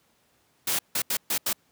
white noise bursts at uneven times, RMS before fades -26 dBFS, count 5, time 0.67-0.79 / 0.95-1.02 / 1.1-1.17 / 1.3-1.38 / 1.46-1.53 s, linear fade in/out 5 ms, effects pink hiss -66 dBFS RMS until 1.71 s + high-pass 100 Hz 12 dB/octave

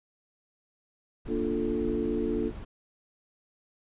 brown noise, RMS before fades -39 dBFS, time 1.25-2.65 s, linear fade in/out 10 ms
sine chord, Bb major seventh, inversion none, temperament equal, 233.1 / 293.7 / 349.2 / 440 Hz, Bb3 / D4 / F4 / A4, 0 / 0 / 0 / 0 cents, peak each -32 dBFS, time 1.27-2.52 s, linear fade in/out 50 ms
effects resampled to 8000 Hz

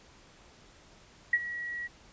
sine tone with ADSR envelope, 1919 Hz, A#6, 50 cents sharp, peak -19 dBFS, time 1.33-1.88 s, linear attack 5 ms, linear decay 45 ms, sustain -15 dB, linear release 21 ms, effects pink hiss -57 dBFS RMS until 2.12 s + resampled to 16000 Hz

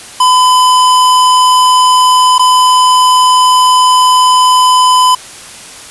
square tone with dropouts, 1009 Hz, B5, 37 cents sharp, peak -5 dBFS, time 0.2-5.15 s, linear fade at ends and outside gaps 5 ms, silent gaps 2.382-2.393 s, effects white hiss -30 dBFS RMS until 5.9 s + resampled to 24000 Hz

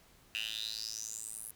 10% pulse tone with high-pass filter sweep, 110 Hz, A2, in tune, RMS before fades -41 dBFS, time 0.35-1.51 s, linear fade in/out 0 ms, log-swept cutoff 2700 to 11000 Hz, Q 7.1, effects pink hiss -63 dBFS RMS until 1.55 s

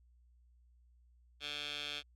15% pulse tone with band-pass filter, 146.5 Hz, D3, 4 cents flat, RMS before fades -42 dBFS, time 1.4-2.03 s, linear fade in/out 50 ms, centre 3300 Hz, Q 3.6, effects added 60 Hz sine -63 dBFS peak until 2.15 s

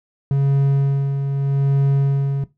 triangle tone with tremolo, 138.59 Hz, C#3, in tune, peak -10 dBFS, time 0.31-2.44 s, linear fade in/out 2 ms, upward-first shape sine, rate 0.81 Hz, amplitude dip 50%, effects noise-tail reverb RT60 0.2 s tail -17 dB re dry

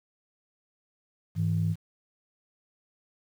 sine tone pair together, 102.3 / 162.39 Hz, G#2 / E3, -26 / -26 cents, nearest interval minor sixth, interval 800 cents, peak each -26 dBFS, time 1.35-1.76 s, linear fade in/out 50 ms, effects tanh soft clip ceiling -16 dBFS + 9-bit

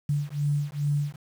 sine beating tone pair, 144.2 / 146.6 Hz, D3 / D3, -31 / -3 cents, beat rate 2.4 Hz, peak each -27 dBFS, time 0.09-1.16 s, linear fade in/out 5 ms, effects 8-bit

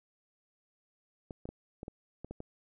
clicks, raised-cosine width 2 ms, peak -28 dBFS, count 8, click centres 1.308 / 1.455 / 1.49 / 1.831 / 1.881 / 2.246 / 2.31 / 2.404 s, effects none

